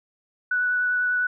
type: tone with vibrato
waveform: sine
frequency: 1480 Hz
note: F#6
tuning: in tune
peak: -20 dBFS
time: 0.51-1.27 s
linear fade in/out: 5 ms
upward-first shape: triangle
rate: 10 Hz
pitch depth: 12 cents each way
effects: none